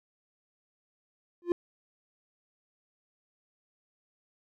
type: tone with exponential growth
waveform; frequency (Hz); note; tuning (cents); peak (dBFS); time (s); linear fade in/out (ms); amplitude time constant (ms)
triangle; 348.3; F4; -5; -17; 1.42-1.52; 1; 20
effects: none